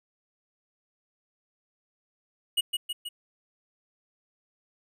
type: tone with echo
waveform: square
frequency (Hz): 2900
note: F#7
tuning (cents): -35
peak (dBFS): -22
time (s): 2.57-2.61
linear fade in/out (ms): 10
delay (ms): 160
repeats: 3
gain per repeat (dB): -4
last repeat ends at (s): 3.09
effects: none